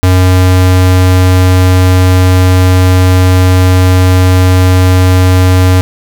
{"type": "tone", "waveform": "square", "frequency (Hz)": 92, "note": "F#2", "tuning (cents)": -9, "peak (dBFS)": -4, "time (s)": [0.03, 5.81], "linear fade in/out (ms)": 0, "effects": []}